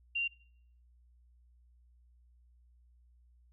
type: tone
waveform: sine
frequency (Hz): 2771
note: F7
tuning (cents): -14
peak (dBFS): -30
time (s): 0.15-0.28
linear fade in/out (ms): 10
effects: noise-tail reverb RT60 0.6 s tail -21 dB re dry + added 60 Hz sine -61 dBFS peak until 3.52 s